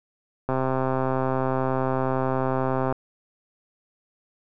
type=click train; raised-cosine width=1 ms; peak=-11 dBFS; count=320; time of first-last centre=0.49-2.925 s; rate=131 Hz; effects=none